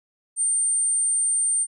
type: tone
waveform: sine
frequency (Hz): 8870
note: C#9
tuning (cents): 0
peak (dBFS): -19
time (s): 0.36-1.67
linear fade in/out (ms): 50
effects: none